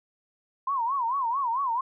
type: tone with vibrato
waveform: sine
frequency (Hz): 1013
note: B5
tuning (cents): +44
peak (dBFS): -24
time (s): 0.67-1.81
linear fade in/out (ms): 5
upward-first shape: sine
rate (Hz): 4.5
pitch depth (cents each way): 190
effects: none